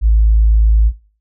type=tone; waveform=sine; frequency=54.2 Hz; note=A1; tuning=25 cents flat; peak=-6 dBFS; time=0.01-0.92 s; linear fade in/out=50 ms; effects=noise-tail reverb RT60 0.4 s tail -19 dB re dry + tanh soft clip ceiling -2 dBFS